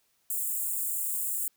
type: high-pass noise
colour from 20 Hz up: white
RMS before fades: -31 dBFS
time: 0.3-1.48 s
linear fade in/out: 2 ms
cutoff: 7200 Hz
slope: 96 dB/octave
effects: white hiss -71 dBFS RMS until 1.56 s